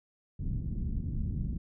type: low-pass noise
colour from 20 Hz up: pink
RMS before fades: -33 dBFS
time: 0.39-1.58 s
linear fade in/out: 10 ms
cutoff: 220 Hz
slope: 24 dB/octave
effects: none